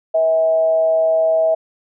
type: tone with frequency modulation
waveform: sine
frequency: 645 Hz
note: E5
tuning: 38 cents flat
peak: -12 dBFS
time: 0.14-1.55 s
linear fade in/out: 10 ms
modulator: 166 Hz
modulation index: 0.28
effects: none